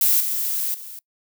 violet noise with level steps, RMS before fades -17 / -24 / -37 dBFS, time 0.01-0.99 s, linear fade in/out 2 ms, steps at 0.2 / 0.74 s, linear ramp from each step 5 ms, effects noise-tail reverb RT60 0.1 s tail -24 dB re dry

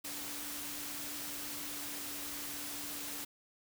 sine tone in noise, 290.4 Hz, D4, 19 cents flat, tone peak -51 dBFS, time 0.04-3.25 s, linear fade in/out 10 ms, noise white, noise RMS -42 dBFS, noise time 0.04-3.25 s, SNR -12 dB, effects none

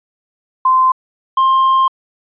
sine / triangle tone pair in turn, 1037 / 1057.6 Hz, C6 / C6, -16 / +18 cents, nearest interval unison, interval 34 cents, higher second, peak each -8 / -7 dBFS, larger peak second, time 0.65-0.92 / 1.37-1.88 s, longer second, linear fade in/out 5 ms, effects resampled to 8000 Hz

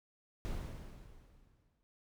brown noise with exponential decay, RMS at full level -37 dBFS, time 0.45-1.83 s, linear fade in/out 0 ms, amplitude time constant 300 ms, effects none

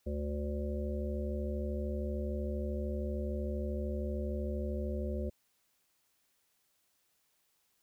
harmonic tone, 73 Hz, D2, 10 cents flat, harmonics 1 / 3 / 5 / 7 / 8, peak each -35 / -40 / -42 / -43 / -44 dBFS, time 0.06-5.3 s, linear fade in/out 10 ms, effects white hiss -75 dBFS RMS until 7.82 s

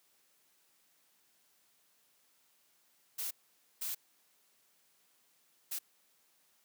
blue noise bursts at uneven times, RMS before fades -38 dBFS, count 3, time 3.18-3.31 / 3.81-3.95 / 5.71-5.79 s, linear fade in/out 10 ms, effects white hiss -71 dBFS RMS until 6.64 s + high-pass 150 Hz 12 dB/octave

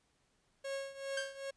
45% pulse tone with tremolo, 547 Hz, C#5, 23 cents flat, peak -36 dBFS, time 0.64-1.51 s, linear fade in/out 10 ms, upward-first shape triangle, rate 2.5 Hz, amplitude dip 85%
sawtooth tone with exponential decay, 1581 Hz, G6, 14 cents sharp, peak -30 dBFS, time 1.17-1.43 s, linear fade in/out 5 ms, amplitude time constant 56 ms
effects pink hiss -75 dBFS RMS until 1.56 s + resampled to 22050 Hz

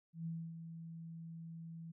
sine tone with ADSR envelope, 164.81 Hz, E3, in tune, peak -38 dBFS, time 0.13-1.92 s, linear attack 130 ms, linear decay 270 ms, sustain -8 dB, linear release 12 ms, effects none

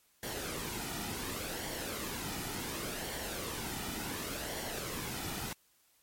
pink noise with flanger, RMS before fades -39 dBFS, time 0.23-5.53 s, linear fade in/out 2 ms, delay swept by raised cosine 0.78 to 1.88 ms, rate 0.69 Hz, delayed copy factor -0.5, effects white hiss -69 dBFS RMS until 6.02 s + MP3 64 kbps

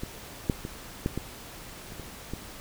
clicks, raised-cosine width 3 ms, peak -20 / -10 / -21 / -13 / -17 / -29 / -27 / -20 dBFS, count 8, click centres 0.035 / 0.498 / 0.651 / 1.061 / 1.176 / 1.922 / 1.997 / 2.336 s, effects pink hiss -44 dBFS RMS until 2.6 s

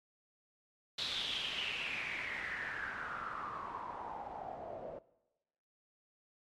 white noise with low-pass filter sweep, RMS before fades -41 dBFS, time 0.98-4.99 s, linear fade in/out 5 ms, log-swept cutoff 3900 to 580 Hz, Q 6.4, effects noise-tail reverb RT60 1.0 s tail -20 dB re dry + MP3 64 kbps

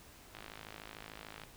click train, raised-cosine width 0.3 ms, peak -30 dBFS, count 59, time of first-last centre 0.35-1.436 s, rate 53.4 Hz, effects pink hiss -57 dBFS RMS until 1.56 s

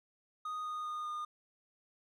triangle tone with pitch steps, 1242 / 1234.1 / 1226.3 / 1218.5 Hz, D#6 / D#6 / D#6 / D#6, -3 / -15 / -26 / -37 cents, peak -35 dBFS, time 0.45-1.25 s, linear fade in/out 5 ms, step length 200 ms, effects none

